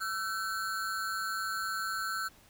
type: ring-modulated tone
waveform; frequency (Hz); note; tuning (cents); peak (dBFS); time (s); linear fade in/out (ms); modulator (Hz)
square; 1432; F6; +43; -30; 0-2.29; 20; 100
effects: pink hiss -60 dBFS RMS until 2.49 s